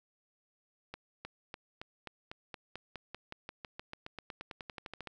accelerating click train, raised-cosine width 0.3 ms, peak -26 dBFS, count 27, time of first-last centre 0.94-5.073 s, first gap 310 ms, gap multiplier 0.94, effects none

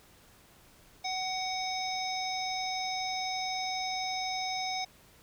harmonic tone with a mistuned harmonic, 748 Hz, F#5, 19 cents sharp, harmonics 1 / 3 / 5 / 7 / 8, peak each -34 / -39 / -40 / -38 / -44 dBFS, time 1.04-4.85 s, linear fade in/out 10 ms, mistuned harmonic 8, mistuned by +55 cents, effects pink hiss -59 dBFS RMS until 5.22 s

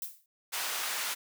violet noise with exponential decay, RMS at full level -34 dBFS, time 0.02-0.26 s, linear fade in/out 2 ms, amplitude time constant 51 ms
pink high-pass noise, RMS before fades -34 dBFS, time 0.52-1.15 s, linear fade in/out 20 ms, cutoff 1100 Hz, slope 12 dB/octave
effects none

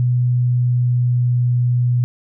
sine tone with pitch glide, 123.47 to 122.62 Hz, B2 to B2, 0 to -12 cents, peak -13 dBFS, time 0-2.04 s, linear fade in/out 0 ms, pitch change -12 cents, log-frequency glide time 0.12-1.37 s, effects none

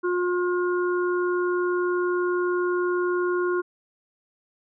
harmonic tone, 356.8 Hz, F4, 37 cents sharp, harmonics 1 / 3 / 4, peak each -22 / -31 / -31 dBFS, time 0.03-3.62 s, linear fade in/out 20 ms, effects none

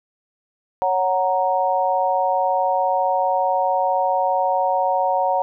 sine chord, F# major, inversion second, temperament equal, 554.4 / 740 / 932.3 Hz, C#5 / F#5 / A#5, 0 / 0 / 0 cents, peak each -22 / -20 / -21 dBFS, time 0.82-5.42 s, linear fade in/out 0 ms, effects none

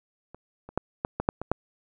clicks, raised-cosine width 1 ms, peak -29 / -28 / -11 / -12 / -13 / -7 / -19 / -8 dBFS, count 8, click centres 0.346 / 0.69 / 0.776 / 1.049 / 1.2 / 1.289 / 1.416 / 1.516 s, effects none

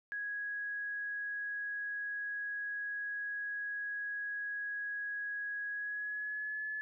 sine tone with pitch glide, 1661.2 to 1716.8 Hz, G#6 to A6, 0 to -43 cents, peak -36 dBFS, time 0.12-6.81 s, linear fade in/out 0 ms, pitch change +57 cents, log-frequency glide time 5.7-6.66 s, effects none

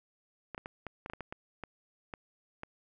clicks, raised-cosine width 0.5 ms, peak -25 dBFS, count 12, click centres 0.547 / 0.579 / 0.659 / 0.867 / 1.061 / 1.099 / 1.135 / 1.207 / 1.325 / 1.637 / 2.138 / 2.634 s, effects none

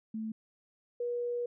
sine tone pair in turn, 220 / 482 Hz, A3 / B4, 0 / -42 cents, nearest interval octave + major second, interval 1358 cents, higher second, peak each -34 / -31 dBFS, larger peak second, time 0.14-0.32 / 1-1.46 s, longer second, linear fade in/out 5 ms, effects none

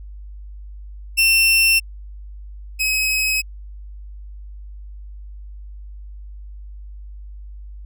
sawtooth tone pair in turn, 2700 / 2548 Hz, E7 / D#7, +41 / +41 cents, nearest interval minor second, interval 100 cents, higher first, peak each -9 / -14 dBFS, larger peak first, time 1.17-1.8 / 2.79-3.42 s, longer neither, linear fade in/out 20 ms, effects added 50 Hz sine -33 dBFS peak until 7.85 s

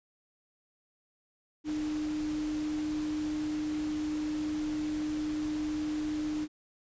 sine tone in noise, 304.2 Hz, D#4, 39 cents flat, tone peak -30 dBFS, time 1.64-6.48 s, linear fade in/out 50 ms, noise pink, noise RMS -45 dBFS, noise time 1.64-6.48 s, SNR +12 dB, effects resampled to 16000 Hz

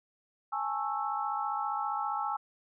sine chord, A major seventh, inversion third, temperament just, 825 / 880 / 1100 / 1320 Hz, G#5 / A5 / C#6 / E6, -12 / 0 / -14 / +2 cents, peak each -34 / -37 / -38 / -35 dBFS, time 0.52-2.37 s, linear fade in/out 10 ms, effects none

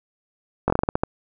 slowing click train, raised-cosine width 1 ms, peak -5 dBFS, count 9, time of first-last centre 0.68-1.035 s, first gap 20 ms, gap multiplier 1.22, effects none

